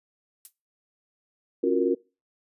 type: noise with exponential decay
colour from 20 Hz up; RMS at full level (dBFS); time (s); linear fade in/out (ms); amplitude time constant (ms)
violet; -37; 0.45-0.53; 1; 16
type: chord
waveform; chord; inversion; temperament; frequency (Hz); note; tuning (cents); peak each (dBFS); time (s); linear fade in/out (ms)
sine; Gb major seventh; second; equal with one note detuned; 274.2 / 349.2 / 370 / 466.2; Db4 / F4 / Gb4 / Bb4; -19 / 0 / 0 / 0; -27 / -25 / -26 / -25; 1.63-1.95; 10
effects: noise-tail reverb RT60 0.3 s tail -23 dB re dry + resampled to 32000 Hz